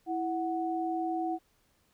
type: tone pair together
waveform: sine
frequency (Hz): 329.6 / 740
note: E4 / F#5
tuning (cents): 0 / 0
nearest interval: octave + major second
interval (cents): 1400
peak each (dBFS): -32 / -32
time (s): 0.06-1.39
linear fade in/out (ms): 50
effects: pink hiss -70 dBFS RMS until 1.93 s